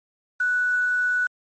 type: tone with quantisation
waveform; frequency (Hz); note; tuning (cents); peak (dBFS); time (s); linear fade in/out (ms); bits
sine; 1480; F#6; 0; -19; 0.4-1.27; 5; 7
effects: MP3 32 kbps